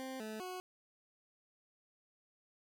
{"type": "tone with pitch steps", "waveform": "20% pulse", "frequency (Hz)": [262.3, 217.2, 367.2], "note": ["C4", "A3", "F#4"], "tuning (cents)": [4, -22, -13], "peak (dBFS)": -37, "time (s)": [0, 0.6], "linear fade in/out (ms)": 0, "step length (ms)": 200, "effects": []}